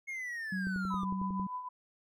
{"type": "linear sweep", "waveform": "triangle", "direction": "down", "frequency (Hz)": [2174, 1165], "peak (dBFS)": -35, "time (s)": [0.07, 1.05], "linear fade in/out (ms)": 20}
{"type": "tone with pitch glide", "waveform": "sine", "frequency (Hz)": [188.6, 190.02], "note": ["F#3", "F#3"], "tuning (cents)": [33, 46], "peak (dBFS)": -33, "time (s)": [0.52, 1.47], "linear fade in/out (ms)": 5, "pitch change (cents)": 13, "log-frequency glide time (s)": [0.73, 1.34]}
{"type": "click train", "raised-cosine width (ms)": 3, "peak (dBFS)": -31, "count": 9, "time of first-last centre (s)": [0.67, 1.397], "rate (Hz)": 11}
{"type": "tone with tremolo", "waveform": "sine", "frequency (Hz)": 1000, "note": "B5", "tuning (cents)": 21, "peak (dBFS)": -34, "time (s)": [0.9, 1.69], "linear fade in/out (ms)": 10, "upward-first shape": "triangle", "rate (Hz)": 6.5, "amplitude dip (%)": 65}
{"effects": []}